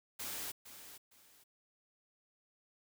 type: noise with echo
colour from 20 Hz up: white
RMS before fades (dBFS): -42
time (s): 0.19-0.52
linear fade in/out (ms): 10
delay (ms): 460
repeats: 2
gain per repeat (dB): -11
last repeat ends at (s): 1.44
effects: none